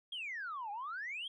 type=exponential two-way sweep; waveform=sine; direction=down then up; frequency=3322 to 793 to 3322 Hz; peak=-38 dBFS; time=0.12-1.28 s; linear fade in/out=5 ms; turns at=0.71 s; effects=tanh soft clip ceiling -35 dBFS